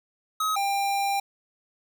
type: tone pair in turn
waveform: square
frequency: 1271 / 795.1 Hz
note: D#6 / G5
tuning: +36 / +24 cents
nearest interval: minor sixth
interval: 812 cents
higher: first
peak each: -24 dBFS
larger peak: neither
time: 0.4-0.56 / 0.56-1.2 s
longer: second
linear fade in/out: 5 ms
effects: none